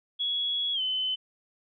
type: tone with pitch glide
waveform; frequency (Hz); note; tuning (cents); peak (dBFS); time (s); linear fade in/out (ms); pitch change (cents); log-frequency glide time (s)
sine; 3354 to 3040; G#7 to F#7; +16 to +46; -26; 0.19-1.16; 20; -170; 0.73-0.81
effects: none